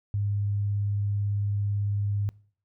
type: tone with vibrato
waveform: sine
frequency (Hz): 101.8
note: G#2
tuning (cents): -34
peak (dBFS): -24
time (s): 0.14-2.29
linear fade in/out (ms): 0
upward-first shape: triangle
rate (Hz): 18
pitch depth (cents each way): 9
effects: noise-tail reverb RT60 0.5 s tail -24 dB re dry